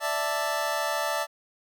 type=chord; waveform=25% pulse; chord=D suspended second; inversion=none; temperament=just; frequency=587.3 / 660.7 / 881 Hz; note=D5 / E5 / A5; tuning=0 / +4 / +2 cents; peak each=-27 dBFS; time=0-1.27 s; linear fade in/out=50 ms; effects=none